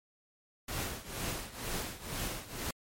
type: noise with tremolo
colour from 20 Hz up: pink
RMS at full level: -35 dBFS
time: 0.68-2.71 s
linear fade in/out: 5 ms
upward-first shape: triangle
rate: 2.1 Hz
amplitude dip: 85%
effects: MP3 64 kbps